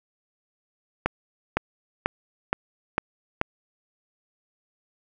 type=accelerating click train; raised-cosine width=0.5 ms; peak=-6 dBFS; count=6; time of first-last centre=1.06-3.414 s; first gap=510 ms; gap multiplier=0.96; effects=none